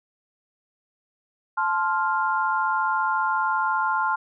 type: chord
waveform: sine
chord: F major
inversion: first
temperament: just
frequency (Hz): 873.1 / 1047.7 / 1396.9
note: A5 / C6 / F6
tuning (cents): -14 / +2 / 0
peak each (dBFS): -25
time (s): 1.57-4.16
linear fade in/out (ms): 10
effects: none